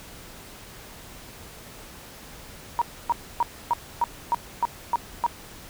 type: tone bursts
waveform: sine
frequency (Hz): 946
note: A#5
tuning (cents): +25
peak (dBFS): -18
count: 9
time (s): 2.79-5.264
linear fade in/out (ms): 0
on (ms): 26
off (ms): 280
effects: pink hiss -44 dBFS RMS until 5.69 s